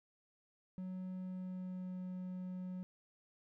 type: tone with pitch glide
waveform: triangle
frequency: 185 to 183.3 Hz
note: F#3 to F#3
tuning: 0 to -16 cents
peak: -39 dBFS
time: 0.78-2.83 s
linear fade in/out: 0 ms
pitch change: -16 cents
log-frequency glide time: 1.13-1.99 s
effects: none